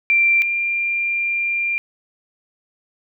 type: tone pair in turn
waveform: sine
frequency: 2360 / 2385 Hz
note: D7 / D7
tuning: +8 / +26 cents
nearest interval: unison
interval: 18 cents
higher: second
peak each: -12 / -18 dBFS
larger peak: first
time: 0.1-0.42 / 0.42-1.78 s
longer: second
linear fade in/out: 0 ms
effects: none